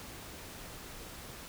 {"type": "silence", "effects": ["pink hiss -47 dBFS RMS until 1.48 s"]}